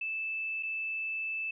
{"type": "tone with dropouts", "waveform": "sine", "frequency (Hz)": 2632, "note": "E7", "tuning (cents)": -3, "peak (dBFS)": -32, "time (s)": [0.01, 1.51], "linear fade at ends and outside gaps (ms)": 5, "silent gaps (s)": [0.627, 0.631], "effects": []}